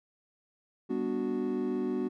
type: chord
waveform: triangle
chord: G major seventh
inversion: none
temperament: equal with one note detuned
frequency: 199.54 / 246.9 / 293.7 / 370 Hz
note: G3 / B3 / D4 / F#4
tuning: +31 / 0 / 0 / 0 cents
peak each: -36 / -31 / -34 / -31 dBFS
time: 0.89-2.09 s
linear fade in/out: 20 ms
effects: none